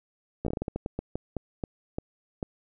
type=slowing click train; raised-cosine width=2 ms; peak=-17 dBFS; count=16; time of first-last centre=0.45-2.428 s; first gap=14 ms; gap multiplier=1.28; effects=none